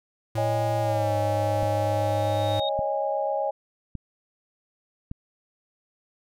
square tone with pitch glide, 111.1 to 102.47 Hz, A2 to G#2, +17 to -23 cents, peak -27 dBFS, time 0.35-2.6 s, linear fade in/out 5 ms, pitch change -140 cents, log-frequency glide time 0.8-1.15 s
sine chord, C# suspended second, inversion none, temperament equal with one note detuned, 554.4 / 622.3 / 820.1 Hz, C#5 / D#5 / G#5, 0 / 0 / -22 cents, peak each -28 dBFS, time 0.37-3.51 s, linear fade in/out 10 ms
sine tone with exponential growth, 3729 Hz, A#7, in tune, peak -28 dBFS, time 1.63-2.69 s, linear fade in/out 2 ms, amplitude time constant 230 ms
click train, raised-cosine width 5 ms, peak -21 dBFS, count 4, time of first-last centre 1.63-5.114 s, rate 0.861 Hz
effects none

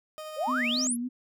30% pulse tone with tremolo, 619 Hz, D#5, 9 cents flat, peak -34 dBFS, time 0.18-0.87 s, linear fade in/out 0 ms, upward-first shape triangle, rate 13 Hz, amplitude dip 25%
sine exponential sweep, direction up, 493.9 to 11940 Hz, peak -26 dBFS, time 0.36-0.97 s, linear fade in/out 50 ms
sine tone with vibrato, 246.9 Hz, B3, in tune, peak -29 dBFS, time 0.47-1.09 s, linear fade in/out 20 ms, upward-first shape sine, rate 3.5 Hz, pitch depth 66 cents each way
effects none

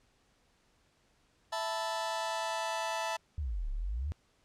sawtooth chord, E suspended fourth, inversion none, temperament just, 659.3 / 879 / 988.9 Hz, E5 / A5 / B5, 0 / -2 / +2 cents, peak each -33 / -32 / -35 dBFS, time 1.52-3.17 s, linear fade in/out 10 ms
sine exponential two-way sweep, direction down then up, 82.41 to 32.7 to 82.41 Hz, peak -32 dBFS, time 3.38-4.12 s, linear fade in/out 0 ms, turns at 3.7 s
effects pink hiss -70 dBFS RMS until 4.44 s + low-pass 8000 Hz 12 dB/octave

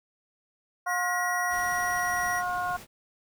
square tone, 1910 Hz, A#6, 42 cents sharp, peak -30 dBFS, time 0.86-2.43 s, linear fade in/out 50 ms
harmonic tone, 358.3 Hz, F4, 44 cents sharp, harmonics 2 / 3 / 4, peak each -30 / -32 / -33 dBFS, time 0.86-2.77 s, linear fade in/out 10 ms
pink noise, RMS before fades -45 dBFS, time 1.49-2.87 s, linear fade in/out 50 ms
effects none

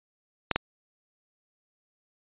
clicks, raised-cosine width 0.3 ms, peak -7 dBFS, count 2, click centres 0.513 / 0.56 s, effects resampled to 8000 Hz

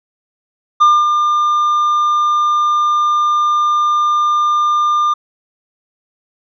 triangle tone with ADSR envelope, 1200 Hz, D6, 37 cents sharp, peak -3 dBFS, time 0.8-5.14 s, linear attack 18 ms, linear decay 230 ms, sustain -6 dB, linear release 10 ms, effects resampled to 16000 Hz

